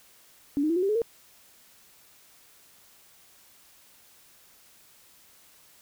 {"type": "tone with pitch steps", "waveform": "sine", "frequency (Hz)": [284.3, 308.2, 334.2, 362.4, 392.9, 426, 461.8], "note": ["C#4", "D#4", "E4", "F#4", "G4", "G#4", "A#4"], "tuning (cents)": [44, -16, 24, -36, 4, 44, -16], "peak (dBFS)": -22, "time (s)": [0.57, 1.018], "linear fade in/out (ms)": 0, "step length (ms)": 64, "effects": ["white hiss -57 dBFS RMS until 5.81 s"]}